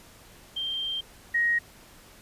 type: tone pair in turn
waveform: sine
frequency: 3164 / 1881.3 Hz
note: G7 / A#6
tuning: +15 / +15 cents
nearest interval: major sixth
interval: 900 cents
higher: first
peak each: -28 / -21 dBFS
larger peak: second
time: 0.56-1.01 / 1.34-1.59 s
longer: first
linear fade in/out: 10 ms
effects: pink hiss -52 dBFS RMS until 2.21 s + resampled to 32000 Hz